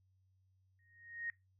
sine tone with exponential growth, 1864.7 Hz, A#6, in tune, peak -36 dBFS, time 0.79-1.3 s, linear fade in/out 1 ms, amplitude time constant 110 ms, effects noise-tail reverb RT60 0.2 s tail -20 dB re dry + added 94 Hz sine -70 dBFS peak until 1.59 s

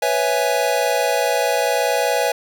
square chord, C# minor seventh, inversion third, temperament equal, 493.9 / 554.4 / 659.3 / 830.6 Hz, B4 / C#5 / E5 / G#5, 0 / 0 / 0 / 0 cents, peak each -23 dBFS, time 0.02-2.32 s, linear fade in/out 5 ms, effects none

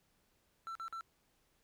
triangle tone bursts, 1340 Hz, E6, 28 cents sharp, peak -39 dBFS, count 3, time 0.67-1.009 s, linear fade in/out 0 ms, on 83 ms, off 45 ms, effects pink hiss -75 dBFS RMS until 1.63 s

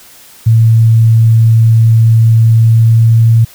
sine tone with pitch glide, 113.1 to 114.02 Hz, A2 to A#2, +48 to -38 cents, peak -3 dBFS, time 0.46-3.45 s, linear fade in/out 10 ms, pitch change +14 cents, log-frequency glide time 2.44-3.28 s, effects white hiss -38 dBFS RMS until 3.54 s

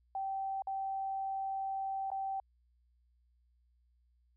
sine tone with dropouts, 776 Hz, G5, 18 cents flat, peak -34 dBFS, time 0.15-2.4 s, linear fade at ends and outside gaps 2 ms, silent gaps 0.621-0.671 / 2.103-2.116 s, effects added 60 Hz sine -68 dBFS peak until 4.36 s

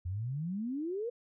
sine exponential sweep, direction up, 84.7 to 493.9 Hz, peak -33 dBFS, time 0.05-1.1 s, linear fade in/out 10 ms, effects none

